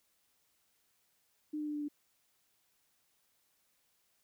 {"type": "tone with pitch steps", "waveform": "sine", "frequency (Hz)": [302.7, 300.3, 297.8, 295.4, 293.1], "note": ["D#4", "D4", "D4", "D4", "D4"], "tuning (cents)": [-48, 39, 24, 10, -3], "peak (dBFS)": -35, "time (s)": [1.53, 1.885], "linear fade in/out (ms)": 10, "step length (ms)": 71, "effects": ["white hiss -75 dBFS RMS until 4.23 s"]}